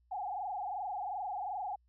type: tone with frequency modulation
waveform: sine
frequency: 784 Hz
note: G5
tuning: in tune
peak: -35 dBFS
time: 0.11-1.76 s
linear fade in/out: 10 ms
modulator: 22.7 Hz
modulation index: 2.8
effects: added 60 Hz sine -67 dBFS peak until 1.88 s